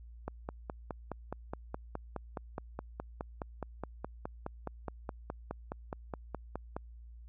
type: click train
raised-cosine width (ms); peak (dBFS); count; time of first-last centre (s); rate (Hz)
1; -23; 32; 0.28-6.765; 4.78
effects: added 58 Hz sine -48 dBFS peak until 7.28 s